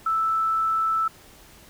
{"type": "tone", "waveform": "sine", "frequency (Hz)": 1318, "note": "E6", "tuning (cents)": -1, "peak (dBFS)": -20, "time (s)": [0.06, 1.08], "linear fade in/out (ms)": 5, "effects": ["pink hiss -50 dBFS RMS until 1.69 s"]}